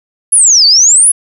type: exponential two-way sweep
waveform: sine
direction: down then up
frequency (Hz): 10900 to 4431 to 10900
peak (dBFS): -3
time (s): 0.32-1.12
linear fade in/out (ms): 10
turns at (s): 0.66
effects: 7-bit